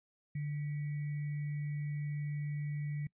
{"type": "tone with sample-and-hold", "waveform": "sine", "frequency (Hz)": 146.83, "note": "D3", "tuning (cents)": 0, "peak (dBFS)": -34, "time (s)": [0.35, 3.07], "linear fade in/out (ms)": 5, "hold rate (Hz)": 2100, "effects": ["noise-tail reverb RT60 0.1 s tail -24 dB re dry", "resampled to 8000 Hz"]}